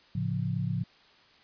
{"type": "chord", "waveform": "sine", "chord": "A augmented", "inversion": "none", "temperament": "equal", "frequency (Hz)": [110, 138.59, 174.61], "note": ["A2", "C#3", "E#3"], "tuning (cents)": [0, 0, 0], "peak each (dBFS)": -32, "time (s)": [0.15, 0.84], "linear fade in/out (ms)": 5, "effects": ["white hiss -59 dBFS RMS until 1.43 s", "resampled to 11025 Hz"]}